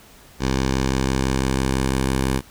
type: tone with low-pass filter sweep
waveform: 10% pulse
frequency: 66 Hz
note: C2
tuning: 16 cents sharp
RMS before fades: -21 dBFS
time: 0.39-2.42 s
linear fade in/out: 50 ms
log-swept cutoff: 6100 to 11000 Hz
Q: 1.5
effects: pink hiss -48 dBFS RMS until 2.5 s